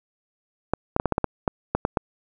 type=clicks; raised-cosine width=1 ms; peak=-6 dBFS; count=11; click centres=0.736 / 0.964 / 0.999 / 1.057 / 1.123 / 1.181 / 1.243 / 1.478 / 1.75 / 1.851 / 1.972 s; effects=none